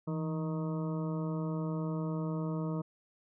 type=harmonic tone with a mistuned harmonic; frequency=156.6 Hz; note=D#3; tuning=11 cents sharp; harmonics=1 / 2 / 3 / 4 / 6 / 7 / 8; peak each=-33 / -39 / -43 / -45 / -49 / -50 / -51 dBFS; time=0.07-2.82 s; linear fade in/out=10 ms; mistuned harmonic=1; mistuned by=+73 cents; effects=none